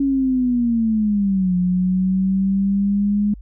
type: linear two-way sweep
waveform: sine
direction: down then up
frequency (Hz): 278.8 to 179 to 207.7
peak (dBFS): -15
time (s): 0-3.34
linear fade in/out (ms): 5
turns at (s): 1.56
effects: added 50 Hz sine -35 dBFS peak until 3.41 s